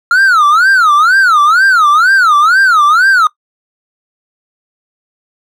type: tone with vibrato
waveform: triangle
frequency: 1360 Hz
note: F6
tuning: 46 cents flat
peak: -3 dBFS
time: 0.11-3.27 s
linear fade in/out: 2 ms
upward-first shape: sine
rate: 2.1 Hz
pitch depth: 270 cents each way
effects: noise-tail reverb RT60 0.1 s tail -20 dB re dry